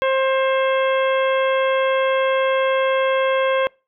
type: harmonic tone with a mistuned harmonic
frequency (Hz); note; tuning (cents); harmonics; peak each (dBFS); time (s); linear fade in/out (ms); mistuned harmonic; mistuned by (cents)
530; C5; +22; 1 / 2 / 3 / 4 / 5 / 6; -17 / -23 / -27 / -29 / -31 / -33; 0.02-3.67; 0; 6; +41
effects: noise-tail reverb RT60 0.3 s tail -26 dB re dry